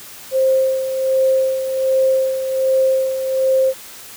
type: tone with tremolo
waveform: sine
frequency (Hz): 527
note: C5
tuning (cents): +12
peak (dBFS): -11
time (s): 0.31-3.74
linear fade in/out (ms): 50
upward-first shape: sine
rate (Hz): 1.3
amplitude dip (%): 60
effects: white hiss -37 dBFS RMS until 4.16 s